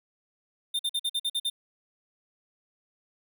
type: tone bursts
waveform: square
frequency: 3613 Hz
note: A7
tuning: 45 cents sharp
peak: -26 dBFS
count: 8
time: 0.74-1.5 s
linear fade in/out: 10 ms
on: 53 ms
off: 48 ms
effects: none